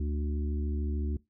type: harmonic tone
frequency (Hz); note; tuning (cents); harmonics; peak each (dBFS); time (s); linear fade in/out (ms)
73.42; D2; 0; 1 / 3 / 4 / 5; -29 / -39 / -41 / -43; 0-1.17; 5
effects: noise-tail reverb RT60 0.2 s tail -21 dB re dry